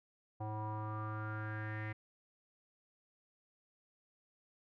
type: tone with low-pass filter sweep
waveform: square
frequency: 107.7 Hz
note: A2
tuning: 37 cents flat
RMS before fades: -41 dBFS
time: 0.4-1.93 s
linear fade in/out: 10 ms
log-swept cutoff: 840 to 2000 Hz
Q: 6.8
effects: none